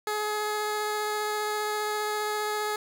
15% pulse tone with vibrato, 422.8 Hz, G#4, 31 cents sharp, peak -21 dBFS, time 0.07-2.76 s, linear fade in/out 2 ms, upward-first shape triangle, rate 15 Hz, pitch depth 9 cents each way, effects none

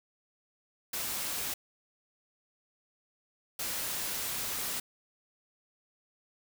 white noise bursts at uneven times, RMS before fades -35 dBFS, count 2, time 0.93-1.54 / 3.59-4.8 s, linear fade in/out 5 ms, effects none

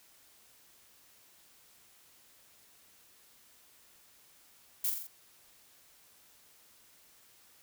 violet noise with echo, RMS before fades -31 dBFS, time 4.84-4.9 s, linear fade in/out 5 ms, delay 43 ms, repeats 4, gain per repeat -4 dB, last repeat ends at 5.072 s, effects white hiss -62 dBFS RMS until 7.62 s

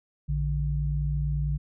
sine tone pair together, 57.7 / 146.83 Hz, A#1 / D3, -17 / 0 cents, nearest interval octave + major third, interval 1617 cents, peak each -27 dBFS, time 0.28-1.58 s, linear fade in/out 20 ms, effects none

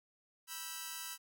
5% pulse chord, E minor, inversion second, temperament equal with one note detuned, 973.6 / 1318.5 / 1568 Hz, B5 / E6 / G6, -25 / 0 / 0 cents, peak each -35 / -34 / -36 dBFS, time 0.47-1.18 s, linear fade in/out 50 ms, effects none

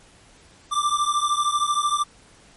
square beating tone pair, 1174.7 / 1187.7 Hz, D6 / D6, 0 / +19 cents, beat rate 13 Hz, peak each -23 / -24 dBFS, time 0.71-2.04 s, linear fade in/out 20 ms, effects pink hiss -52 dBFS RMS until 2.56 s + MP3 48 kbps

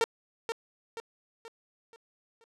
sawtooth tone with echo, 457.1 Hz, A#4, 34 cents flat, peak -19 dBFS, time 0.01-0.04 s, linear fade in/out 0 ms, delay 480 ms, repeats 5, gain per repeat -7 dB, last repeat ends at 2.44 s, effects low-pass 8000 Hz 12 dB/octave

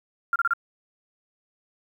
sine tone bursts, 1388 Hz, F6, 11 cents flat, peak -19 dBFS, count 4, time 0.33-0.535 s, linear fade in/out 2 ms, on 28 ms, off 31 ms, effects 9-bit

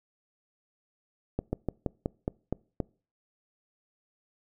slowing click train, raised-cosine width 2 ms, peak -15 dBFS, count 8, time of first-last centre 1.39-2.802 s, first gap 140 ms, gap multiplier 1.12, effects noise-tail reverb RT60 0.4 s tail -25 dB re dry

